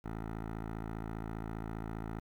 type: tone with low-pass filter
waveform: 10% pulse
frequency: 55 Hz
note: A1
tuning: in tune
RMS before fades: -41 dBFS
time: 0.04-2.2 s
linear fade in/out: 10 ms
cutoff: 1400 Hz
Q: 1.2
effects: 10-bit